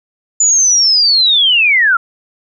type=linear sweep; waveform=sine; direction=down; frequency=7040 to 1327 Hz; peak=-7 dBFS; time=0.4-1.97 s; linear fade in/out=5 ms; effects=none